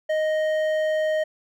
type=tone with hard clipping; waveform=sine; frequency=622.3 Hz; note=D#5; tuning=in tune; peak=-22 dBFS; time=0.09-1.24 s; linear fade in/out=10 ms; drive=8 dB; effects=none